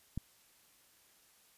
click, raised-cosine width 5 ms, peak -24 dBFS, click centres 0.176 s, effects white hiss -66 dBFS RMS until 1.57 s + resampled to 32000 Hz

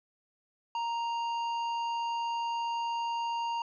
triangle tone with tanh clipping, 932.3 Hz, A#5, in tune, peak -32 dBFS, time 0.75-3.62 s, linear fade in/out 2 ms, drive 15 dB, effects resampled to 16000 Hz

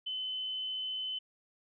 sine tone, 3038 Hz, F#7, 45 cents sharp, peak -34 dBFS, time 0.06-1.19 s, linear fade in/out 10 ms, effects none

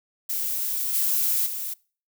violet noise with level steps, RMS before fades -27 / -23 / -31 dBFS, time 0.29-1.74 s, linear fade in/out 10 ms, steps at 0.93 / 1.45 s, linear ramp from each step 20 ms, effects noise-tail reverb RT60 0.4 s tail -24 dB re dry

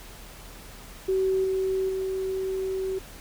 sine tone with level steps, 380 Hz, F#4, 46 cents sharp, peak -21 / -23 / -26 dBFS, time 1.08-2.99 s, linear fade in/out 10 ms, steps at 1.44 / 1.89 s, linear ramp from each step 2 ms, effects added 40 Hz sine -46 dBFS peak until 3.2 s + pink hiss -46 dBFS RMS until 3.2 s

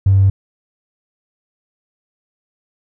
triangle tone with tanh clipping, 97.2 Hz, G2, 14 cents flat, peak -7 dBFS, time 0.06-0.3 s, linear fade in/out 5 ms, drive 1 dB, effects none

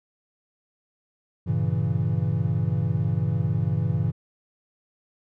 triangle chord, G diminished seventh, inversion none, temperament equal with one note detuned, 98.51 / 116.54 / 138.59 / 164.81 Hz, G2 / Bb2 / Db3 / Fb3, +9 / 0 / 0 / 0 cents, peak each -25 dBFS, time 1.46-4.12 s, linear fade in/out 20 ms, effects none

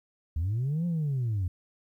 sine linear two-way sweep, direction up then down, 72.9 to 176.3 to 85.6 Hz, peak -24 dBFS, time 0.36-1.48 s, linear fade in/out 5 ms, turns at 0.86 s, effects tanh soft clip ceiling -24 dBFS + 11-bit

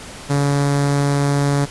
sawtooth tone with notch filter, 142 Hz, C#3, 42 cents sharp, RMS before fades -17 dBFS, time 0.29-1.66 s, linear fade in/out 20 ms, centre 2800 Hz, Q 1.3, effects pink hiss -35 dBFS RMS until 1.7 s + resampled to 24000 Hz

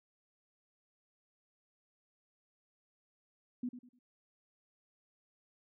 sine tone with echo, 246.9 Hz, B3, in tune, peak -34 dBFS, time 3.63-3.69 s, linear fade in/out 5 ms, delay 100 ms, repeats 3, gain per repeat -11 dB, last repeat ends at 3.99 s, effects none

